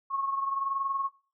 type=tone pair together; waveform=sine; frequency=1092 / 1113 Hz; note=C#6 / C#6; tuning=-26 / +7 cents; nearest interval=unison; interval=33 cents; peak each=-29 / -35 dBFS; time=0.1-1.09 s; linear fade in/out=20 ms; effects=noise-tail reverb RT60 0.4 s tail -19 dB re dry